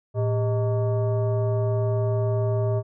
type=tone with frequency modulation; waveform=sine; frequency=112.5 Hz; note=A2; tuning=39 cents sharp; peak=-20 dBFS; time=0.14-2.83 s; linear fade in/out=50 ms; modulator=513 Hz; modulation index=0.81; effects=none